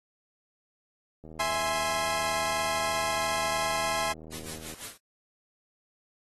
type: click train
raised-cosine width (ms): 2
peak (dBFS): -33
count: 277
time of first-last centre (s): 1.24-4.738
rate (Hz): 78.9
type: chord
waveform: sawtooth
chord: E augmented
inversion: none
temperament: equal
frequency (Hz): 659.3 / 830.6 / 1046.5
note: E5 / G#5 / B#5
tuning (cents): 0 / 0 / 0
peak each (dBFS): -28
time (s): 1.39-4.13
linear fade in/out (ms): 10
type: noise with tremolo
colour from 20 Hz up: white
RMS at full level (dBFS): -38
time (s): 4.3-4.98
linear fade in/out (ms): 50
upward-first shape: sine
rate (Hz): 5.9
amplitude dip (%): 75
effects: AAC 32 kbps